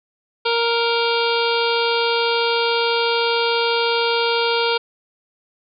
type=harmonic tone with a mistuned harmonic; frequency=466.2 Hz; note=A#4; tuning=in tune; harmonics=1 / 2 / 3 / 5 / 6 / 7 / 8 / 9 / 10; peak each=-20 / -23 / -25 / -27 / -28 / -28 / -29 / -30 / -30 dBFS; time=0.45-4.78 s; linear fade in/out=10 ms; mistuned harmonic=8; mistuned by=-28 cents; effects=none